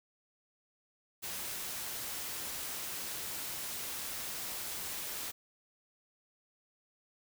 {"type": "noise", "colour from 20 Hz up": "white", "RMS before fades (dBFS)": -40, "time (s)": [1.22, 5.32], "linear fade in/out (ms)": 20, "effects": []}